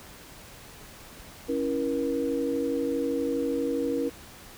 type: chord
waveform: sine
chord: A# diminished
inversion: first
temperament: equal with one note detuned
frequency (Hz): 277.2 / 329.6 / 476.2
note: C#4 / E4 / A#4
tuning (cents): 0 / 0 / +37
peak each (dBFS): -29 / -32 / -28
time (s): 1.48-4.1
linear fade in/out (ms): 20
effects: pink hiss -47 dBFS RMS until 4.57 s